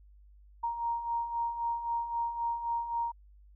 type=beating tone pair; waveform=sine; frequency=932.3 / 936.1 Hz; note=A#5 / A#5; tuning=0 / +7 cents; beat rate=3.8 Hz; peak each=-38 / -31 dBFS; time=0.63-3.12 s; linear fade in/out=10 ms; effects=added 50 Hz sine -54 dBFS peak until 3.55 s